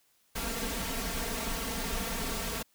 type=noise with comb filter; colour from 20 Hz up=pink; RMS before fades=-34 dBFS; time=0.35-2.63 s; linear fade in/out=10 ms; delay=4.4 ms; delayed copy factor=+1; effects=white hiss -69 dBFS RMS until 2.74 s